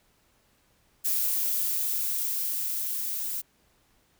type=noise with level ramp; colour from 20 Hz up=violet; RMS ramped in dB=-26 to -32 dBFS; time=1.04-3.42 s; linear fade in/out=20 ms; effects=pink hiss -66 dBFS RMS until 4.19 s